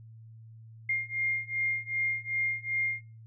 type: beating tone pair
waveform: sine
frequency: 2118 / 2120.6 Hz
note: C7 / C7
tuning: +21 / +23 cents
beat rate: 2.6 Hz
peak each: -32 / -31 dBFS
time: 0.89-3.01 s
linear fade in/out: 5 ms
effects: noise-tail reverb RT60 0.3 s tail -18 dB re dry + added 112 Hz sine -47 dBFS peak until 3.26 s